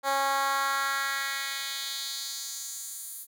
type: tone with high-pass filter sweep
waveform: 10% pulse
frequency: 274.3 Hz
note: C#4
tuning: 18 cents flat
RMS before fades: -31 dBFS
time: 0.03-3.27 s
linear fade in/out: 50 ms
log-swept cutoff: 660 to 11000 Hz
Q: 1.7
effects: none